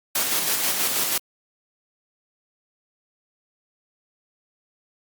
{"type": "noise with tremolo", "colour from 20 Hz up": "white", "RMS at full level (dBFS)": -22, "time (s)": [0.15, 1.18], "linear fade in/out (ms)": 5, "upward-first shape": "square", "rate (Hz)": 6.2, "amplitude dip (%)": 30, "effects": ["high-pass 150 Hz 12 dB/octave", "Opus 48 kbps"]}